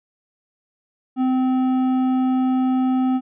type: tone with hard clipping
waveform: sine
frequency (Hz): 257.9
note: C4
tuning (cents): -25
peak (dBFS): -18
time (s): 1.16-3.21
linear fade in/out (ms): 50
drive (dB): 8
effects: resampled to 8000 Hz